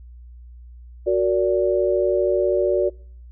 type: chord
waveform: sine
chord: Gb augmented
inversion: none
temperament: just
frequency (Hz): 370 / 462.5 / 578.1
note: Gb4 / Bb4 / D5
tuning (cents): 0 / -14 / -27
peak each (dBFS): -19 / -24 / -20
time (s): 1.06-2.9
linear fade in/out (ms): 20
effects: noise-tail reverb RT60 0.5 s tail -24 dB re dry + added 60 Hz sine -39 dBFS peak until 3.31 s